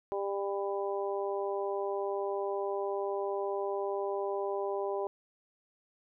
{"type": "harmonic tone", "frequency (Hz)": 198.9, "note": "G3", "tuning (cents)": 25, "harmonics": [2, 3, 4, 5], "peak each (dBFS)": [-33, -37, -39, -41], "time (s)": [0.12, 5.07], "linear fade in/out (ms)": 0, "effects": []}